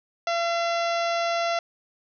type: harmonic tone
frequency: 680 Hz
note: F5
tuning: 46 cents flat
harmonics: 1 / 2 / 3 / 4 / 5 / 6 / 7 / 8 / 9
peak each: -24 / -30 / -34 / -36 / -38 / -40 / -41 / -42 / -43 dBFS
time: 0.27-1.59 s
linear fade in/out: 2 ms
effects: none